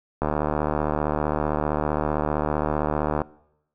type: click train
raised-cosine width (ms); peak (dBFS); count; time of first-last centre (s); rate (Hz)
1; -9; 227; 0.22-3.217; 75.4
effects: noise-tail reverb RT60 0.8 s tail -21 dB re dry